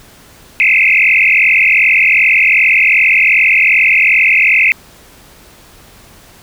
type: tone with frequency modulation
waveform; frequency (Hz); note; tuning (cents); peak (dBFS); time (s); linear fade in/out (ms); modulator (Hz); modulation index
sine; 2349; D7; 0; -6; 0.6-4.72; 0; 42.6; 7
effects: pink hiss -41 dBFS RMS until 6.42 s